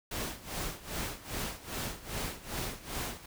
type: noise with tremolo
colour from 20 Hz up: pink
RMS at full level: -35 dBFS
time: 0.11-3.26 s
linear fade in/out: 5 ms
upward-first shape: sine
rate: 2.5 Hz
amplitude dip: 85%
effects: none